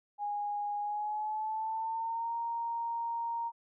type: tone with pitch glide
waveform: sine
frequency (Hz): 824 to 930.3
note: G#5 to A#5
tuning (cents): -14 to -4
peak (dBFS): -32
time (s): 0.18-3.52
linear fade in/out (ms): 50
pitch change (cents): +210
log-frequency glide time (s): 0.8-2.34
effects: none